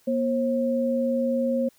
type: tone pair together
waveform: sine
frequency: 239.3 / 536 Hz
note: A#3 / C5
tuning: +46 / +42 cents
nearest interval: octave + major second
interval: 1396 cents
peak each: -24 dBFS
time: 0.07-1.69 s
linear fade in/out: 10 ms
effects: white hiss -61 dBFS RMS until 1.78 s